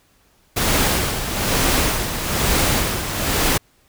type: noise with tremolo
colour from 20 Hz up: pink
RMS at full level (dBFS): -17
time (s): 0.56-3.58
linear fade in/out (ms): 10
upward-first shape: sine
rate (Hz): 1.1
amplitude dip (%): 60
effects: pink hiss -58 dBFS RMS until 3.88 s